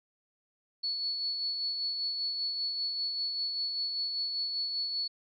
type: tone with tremolo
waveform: sine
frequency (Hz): 4414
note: C#8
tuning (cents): -8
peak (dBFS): -29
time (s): 0.83-5.08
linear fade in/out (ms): 10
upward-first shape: sine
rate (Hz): 5.1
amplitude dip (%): 35
effects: none